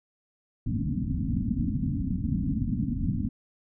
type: low-pass noise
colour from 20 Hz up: white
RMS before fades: -28 dBFS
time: 0.66-3.29 s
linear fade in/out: 5 ms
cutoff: 280 Hz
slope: 96 dB/octave
effects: none